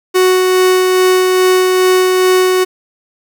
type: tone with tremolo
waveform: 45% pulse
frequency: 370 Hz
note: F#4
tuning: in tune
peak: -7 dBFS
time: 0.14-2.65 s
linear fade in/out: 20 ms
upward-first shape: sine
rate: 2.4 Hz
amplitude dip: 25%
effects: 8-bit